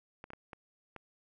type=clicks; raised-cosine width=0.5 ms; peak=-30 dBFS; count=5; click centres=0.241 / 0.304 / 0.334 / 0.532 / 0.963 s; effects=none